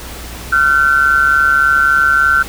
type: tone pair together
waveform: sine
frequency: 1377.5 / 1521 Hz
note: F6 / F#6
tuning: -24 / +47 cents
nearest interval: major second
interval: 171 cents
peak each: -11 dBFS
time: 0.52-2.43 s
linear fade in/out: 10 ms
effects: added 60 Hz sine -30 dBFS peak until 2.48 s + pink hiss -30 dBFS RMS until 2.48 s